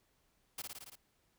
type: noise with echo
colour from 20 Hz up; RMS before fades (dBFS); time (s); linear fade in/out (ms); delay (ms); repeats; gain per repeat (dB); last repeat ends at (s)
white; -42; 0.58-0.62; 5; 56; 6; -2; 0.956
effects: pink hiss -75 dBFS RMS until 1.38 s